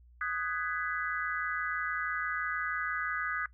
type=chord; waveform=sine; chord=G# minor seventh; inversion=second; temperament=just; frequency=1245.9 / 1495.1 / 1661.2 / 1993.5 Hz; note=D#6 / F#6 / G#6 / B6; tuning=+2 / +18 / 0 / +16 cents; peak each=-36 / -35 / -36 / -40 dBFS; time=0.21-3.46 s; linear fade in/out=2 ms; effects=noise-tail reverb RT60 0.1 s tail -18 dB re dry + added 60 Hz sine -55 dBFS peak until 3.53 s